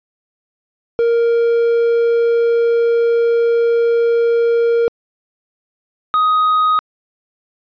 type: tone pair in turn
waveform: triangle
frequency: 466.6 / 1252.2 Hz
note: A#4 / D#6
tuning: +2 / +11 cents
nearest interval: octave + perfect fourth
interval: 1709 cents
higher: second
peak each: -9 dBFS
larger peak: neither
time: 0.99-4.88 / 6.14-6.79 s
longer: first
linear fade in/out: 0 ms
effects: resampled to 11025 Hz